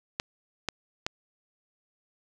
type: clicks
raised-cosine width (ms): 0.2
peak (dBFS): -11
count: 3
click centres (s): 0.199 / 0.687 / 1.065
effects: none